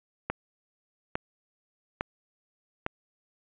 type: click train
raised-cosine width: 0.5 ms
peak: -13 dBFS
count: 4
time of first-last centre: 0.3-2.864 s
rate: 1.17 Hz
effects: resampled to 8000 Hz + 7-bit